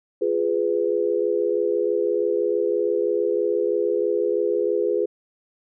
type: chord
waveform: sine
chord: F diminished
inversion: none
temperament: equal with one note detuned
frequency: 349.2 / 415.3 / 498.5 Hz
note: F4 / Ab4 / Cb5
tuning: 0 / 0 / +16 cents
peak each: -25 / -22 / -24 dBFS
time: 0.21-5.06 s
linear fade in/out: 10 ms
effects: none